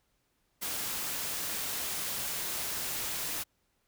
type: noise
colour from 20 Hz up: white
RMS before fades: -35 dBFS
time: 0.61-3.44 s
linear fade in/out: 20 ms
effects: pink hiss -75 dBFS RMS until 3.87 s